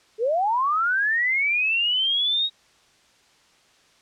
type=linear sweep; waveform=sine; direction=up; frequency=415.3 to 3800 Hz; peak=-19 dBFS; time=0.18-2.5 s; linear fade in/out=50 ms; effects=white hiss -58 dBFS RMS until 4.01 s + low-pass 6000 Hz 12 dB/octave